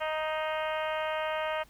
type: harmonic tone with a mistuned harmonic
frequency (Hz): 311.9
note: D#4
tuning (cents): +4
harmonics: 2 / 3 / 4 / 5 / 6 / 7 / 8 / 9 / 10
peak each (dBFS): -32 / -36 / -38 / -40 / -42 / -43 / -44 / -45 / -46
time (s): 0-1.64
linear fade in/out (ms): 20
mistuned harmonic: 7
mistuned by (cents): -23
effects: added 50 Hz sine -61 dBFS peak until 1.69 s + pink hiss -61 dBFS RMS until 1.69 s